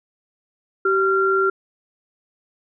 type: tone pair together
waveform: sine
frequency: 385.2 / 1378.3 Hz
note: G4 / F6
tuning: -30 / -23 cents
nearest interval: octave + minor seventh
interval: 2207 cents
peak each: -18 dBFS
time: 0.85-1.5 s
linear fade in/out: 5 ms
effects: none